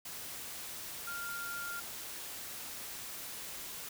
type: tone in noise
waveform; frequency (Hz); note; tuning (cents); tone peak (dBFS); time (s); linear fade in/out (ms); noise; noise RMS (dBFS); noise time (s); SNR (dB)
sine; 1396.9; F6; 0; -39; 1.07-1.8; 5; white; -44; 0.05-3.89; +2
effects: none